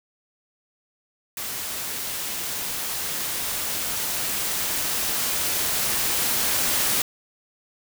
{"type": "noise with level ramp", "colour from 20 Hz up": "white", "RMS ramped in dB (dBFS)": [-31, -22], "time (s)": [1.37, 7.02], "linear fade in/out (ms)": 2, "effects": []}